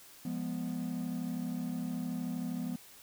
triangle chord, F diminished, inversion none, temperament equal, 174.61 / 207.7 / 246.9 Hz, F3 / Ab3 / Cb4, 0 / 0 / 0 cents, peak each -36 / -38 / -34 dBFS, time 0.25-2.76 s, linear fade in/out 5 ms, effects tanh soft clip ceiling -26 dBFS + white hiss -55 dBFS RMS until 3.02 s

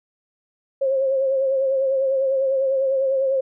sine tone with vibrato, 536 Hz, C5, 42 cents sharp, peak -17 dBFS, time 0.81-3.41 s, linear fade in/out 10 ms, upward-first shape sine, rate 10 Hz, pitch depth 40 cents each way, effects none

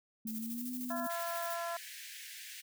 sine tone with pitch glide, 220.8 to 249.3 Hz, A3 to B3, +6 to +16 cents, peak -38 dBFS, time 0.25-1.07 s, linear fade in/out 5 ms, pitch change +210 cents, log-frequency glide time 0.38-0.7 s
violet noise with tremolo, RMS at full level -43 dBFS, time 0.27-1.56 s, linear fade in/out 2 ms, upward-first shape square, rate 13 Hz, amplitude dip 50%
harmonic tone, 339.8 Hz, F4, 47 cents flat, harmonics 2 / 3 / 4 / 5, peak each -38 / -42 / -44 / -46 dBFS, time 0.9-1.77 s, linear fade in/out 5 ms
pink high-pass noise, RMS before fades -48 dBFS, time 1.09-2.62 s, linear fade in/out 20 ms, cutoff 1600 Hz, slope 96 dB/octave
effects none

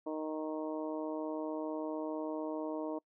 harmonic tone, 155.56 Hz, D#3, in tune, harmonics 2 / 3 / 4 / 5 / 6 / 7, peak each -38 / -42 / -41 / -53 / -46 / -52 dBFS, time 0.06-2.99 s, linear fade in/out 10 ms, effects noise-tail reverb RT60 0.1 s tail -26 dB re dry

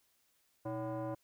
sine tone with frequency modulation, 122.4 Hz, B2, 15 cents flat, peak -35 dBFS, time 0.65-1.15 s, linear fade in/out 10 ms, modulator 441 Hz, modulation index 1.6, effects tanh soft clip ceiling -32 dBFS + white hiss -74 dBFS RMS until 1.23 s

